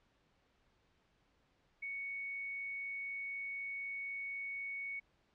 sine tone, 2224 Hz, C#7, 5 cents sharp, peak -39 dBFS, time 1.82-5 s, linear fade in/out 10 ms, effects pink hiss -74 dBFS RMS until 5.34 s + low-pass 4000 Hz 12 dB/octave

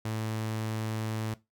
sawtooth tone, 110 Hz, A2, in tune, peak -27 dBFS, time 0.05-1.34 s, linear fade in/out 5 ms, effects noise-tail reverb RT60 0.2 s tail -17 dB re dry

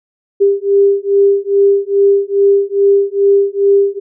sine beating tone pair, 397.4 / 399.8 Hz, G4 / G4, +24 / +34 cents, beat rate 2.4 Hz, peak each -11 dBFS, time 0.4-4 s, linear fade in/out 20 ms, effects none

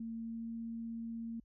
sine tone with pitch glide, 227.3 to 229.1 Hz, A#3 to A#3, -43 to -30 cents, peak -39 dBFS, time 0-1.4 s, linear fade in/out 5 ms, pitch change +13 cents, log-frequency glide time 0.14-0.52 s, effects added 50 Hz sine -64 dBFS peak until 1.44 s

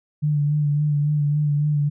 sine tone with vibrato, 147.6 Hz, D3, 9 cents sharp, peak -17 dBFS, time 0.22-1.9 s, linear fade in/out 20 ms, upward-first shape sine, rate 3.6 Hz, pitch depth 30 cents each way, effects none

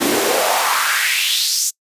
pink noise with high-pass filter sweep, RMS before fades -17 dBFS, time 0-1.71 s, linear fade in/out 20 ms, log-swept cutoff 260 to 6900 Hz, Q 3.2, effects noise-tail reverb RT60 0.1 s tail -25 dB re dry + resampled to 32000 Hz

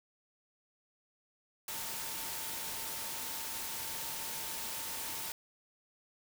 sine tone in noise, 902 Hz, A5, 43 cents sharp, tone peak -51 dBFS, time 1.68-5.32 s, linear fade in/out 2 ms, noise white, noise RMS -40 dBFS, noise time 1.68-5.32 s, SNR -14 dB, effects none

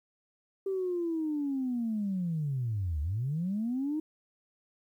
sine linear two-way sweep, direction down then up, 392 to 70.5 to 316.1 Hz, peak -28 dBFS, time 0.66-4 s, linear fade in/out 5 ms, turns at 3.01 s, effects tanh soft clip ceiling -24 dBFS + 11-bit

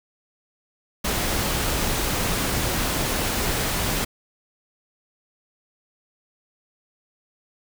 pink noise, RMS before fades -24 dBFS, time 1.04-4.05 s, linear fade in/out 10 ms, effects none

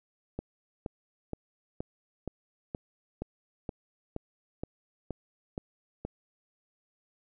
click train, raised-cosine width 2 ms, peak -21 dBFS, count 13, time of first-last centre 0.39-6.05 s, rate 2.12 Hz, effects none

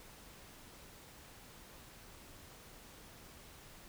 silence, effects pink hiss -56 dBFS RMS until 3.88 s

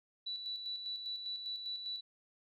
sine tone with tremolo, 3951 Hz, B7, in tune, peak -37 dBFS, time 0.26-2.01 s, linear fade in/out 10 ms, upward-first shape square, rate 5 Hz, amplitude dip 45%, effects none

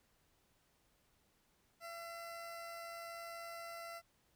20% pulse tone with amplitude modulation, 676 Hz, E5, 43 cents sharp, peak -40 dBFS, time 1.8-4.02 s, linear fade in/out 50 ms, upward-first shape sine, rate 101 Hz, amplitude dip 25%, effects pink hiss -75 dBFS RMS until 4.35 s

